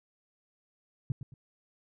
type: tone with echo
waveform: sine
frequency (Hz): 130.81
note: C3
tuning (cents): 0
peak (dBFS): -26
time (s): 1.1-1.12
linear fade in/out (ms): 2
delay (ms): 110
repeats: 2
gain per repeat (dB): -10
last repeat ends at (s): 1.34
effects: none